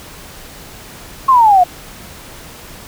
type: exponential sweep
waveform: sine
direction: down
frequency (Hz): 1094 to 698.5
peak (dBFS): -5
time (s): 1.28-1.64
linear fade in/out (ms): 10
effects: pink hiss -35 dBFS RMS until 2.87 s